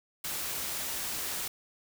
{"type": "noise", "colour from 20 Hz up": "white", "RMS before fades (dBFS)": -35, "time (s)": [0.24, 1.48], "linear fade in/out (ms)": 5, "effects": []}